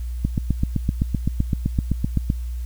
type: click train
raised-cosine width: 5 ms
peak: -7 dBFS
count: 17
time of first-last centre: 0.25-2.301 s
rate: 7.8 Hz
effects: added 60 Hz sine -25 dBFS peak until 2.65 s + white hiss -52 dBFS RMS until 2.65 s